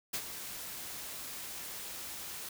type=noise with ADSR envelope; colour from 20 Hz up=white; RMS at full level=-34 dBFS; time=0.13-2.49 s; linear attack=11 ms; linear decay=67 ms; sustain=-9 dB; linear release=3 ms; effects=none